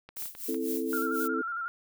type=clicks; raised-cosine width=0.3 ms; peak=-30 dBFS; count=6; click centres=0.09 / 0.169 / 0.223 / 0.257 / 0.351 / 0.545 s
type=noise with tremolo; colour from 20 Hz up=violet; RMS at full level=-36 dBFS; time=0.16-1.28 s; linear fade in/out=10 ms; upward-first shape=sine; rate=4 Hz; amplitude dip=85%
type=chord; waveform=sine; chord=A minor; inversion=first; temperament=equal; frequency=261.6 / 329.6 / 440 Hz; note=C4 / E4 / A4; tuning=0 / 0 / 0 cents; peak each=-33 dBFS; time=0.48-1.42 s; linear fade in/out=10 ms
type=tone with vibrato; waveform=sine; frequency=1379 Hz; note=F6; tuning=22 cents flat; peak=-31 dBFS; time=0.93-1.68 s; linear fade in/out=0 ms; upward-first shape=square; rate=11 Hz; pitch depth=45 cents each way
effects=none